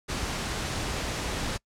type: noise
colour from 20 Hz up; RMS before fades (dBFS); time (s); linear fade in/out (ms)
pink; -31; 0.08-1.58; 20
effects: noise-tail reverb RT60 0.1 s tail -25 dB re dry + low-pass 8000 Hz 12 dB/octave